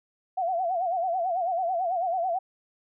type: tone with vibrato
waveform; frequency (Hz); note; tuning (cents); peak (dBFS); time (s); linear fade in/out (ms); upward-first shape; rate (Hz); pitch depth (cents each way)
sine; 714; F5; +38; -24; 0.37-2.39; 10; sine; 9.1; 120
effects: none